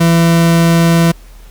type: tone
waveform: 40% pulse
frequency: 167.4 Hz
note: E3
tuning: 27 cents sharp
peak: -6 dBFS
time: 0-1.12 s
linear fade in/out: 10 ms
effects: added 40 Hz sine -33 dBFS peak until 1.5 s + pink hiss -45 dBFS RMS until 1.5 s